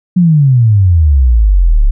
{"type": "exponential sweep", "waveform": "sine", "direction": "down", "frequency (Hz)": [185, 33.06], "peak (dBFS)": -4, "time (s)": [0.16, 1.91], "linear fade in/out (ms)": 10, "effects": []}